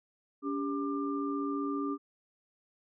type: tone cluster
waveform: sine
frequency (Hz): 283.5 / 398.4 / 1192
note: C#4 / G4 / D6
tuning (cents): +39 / +28 / +25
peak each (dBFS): -32 / -38 / -38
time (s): 0.42-1.98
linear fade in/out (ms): 50
effects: none